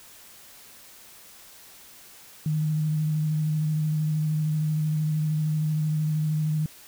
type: tone with vibrato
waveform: sine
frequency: 154.1 Hz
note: D#3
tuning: 16 cents flat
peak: -22 dBFS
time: 2.46-6.66 s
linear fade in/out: 2 ms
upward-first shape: square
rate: 13 Hz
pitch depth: 16 cents each way
effects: white hiss -49 dBFS RMS until 6.87 s